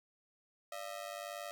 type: ring-modulated tone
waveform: sawtooth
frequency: 636 Hz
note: D#5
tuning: 38 cents sharp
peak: -35 dBFS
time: 0.72-1.51 s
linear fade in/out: 0 ms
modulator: 50.5 Hz
effects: none